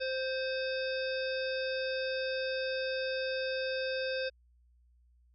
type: harmonic tone with a mistuned harmonic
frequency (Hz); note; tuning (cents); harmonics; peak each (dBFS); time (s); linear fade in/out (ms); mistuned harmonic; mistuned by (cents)
523.3; C5; 0; 1 / 3 / 5 / 7 / 9 / 10; -33 / -39 / -42 / -44 / -45 / -47; 0-4.3; 20; 5; -33
effects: added 60 Hz sine -62 dBFS peak until 5.34 s